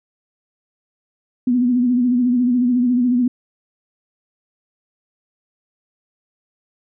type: tone with vibrato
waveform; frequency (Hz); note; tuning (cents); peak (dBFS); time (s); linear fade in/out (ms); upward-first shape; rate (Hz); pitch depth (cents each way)
sine; 246.6; B3; -2; -13; 1.47-3.28; 5; sine; 14; 57
effects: none